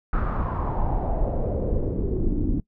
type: noise with low-pass filter sweep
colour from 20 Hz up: brown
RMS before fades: -24 dBFS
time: 0.13-2.6 s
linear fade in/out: 2 ms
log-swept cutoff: 1400 to 270 Hz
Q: 4.1
effects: noise-tail reverb RT60 0.1 s tail -21 dB re dry